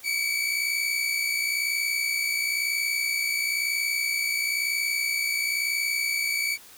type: tone pair together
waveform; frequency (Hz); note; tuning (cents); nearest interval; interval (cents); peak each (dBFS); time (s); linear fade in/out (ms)
sawtooth; 2250 / 2311; C#7 / D7; +25 / -28; unison; 47; -24; 0.03-6.58; 50
effects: white hiss -49 dBFS RMS until 6.77 s